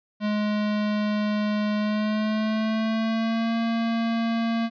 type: tone with pitch glide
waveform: square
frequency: 210 to 229 Hz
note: G#3 to A#3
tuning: +19 to -31 cents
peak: -23 dBFS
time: 0.2-4.7 s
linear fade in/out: 50 ms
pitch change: +150 cents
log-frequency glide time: 1.77-3.56 s
effects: resampled to 11025 Hz